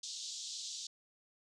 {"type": "band-pass noise", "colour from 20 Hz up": "pink", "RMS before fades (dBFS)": -44, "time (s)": [0.03, 0.87], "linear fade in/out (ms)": 5, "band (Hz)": [3500, 7500], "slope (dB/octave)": 48, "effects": []}